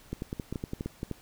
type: clicks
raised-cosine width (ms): 3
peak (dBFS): -20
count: 12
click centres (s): 0.13 / 0.221 / 0.329 / 0.398 / 0.526 / 0.558 / 0.639 / 0.734 / 0.809 / 0.86 / 1.031 / 1.113
effects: pink hiss -56 dBFS RMS until 1.21 s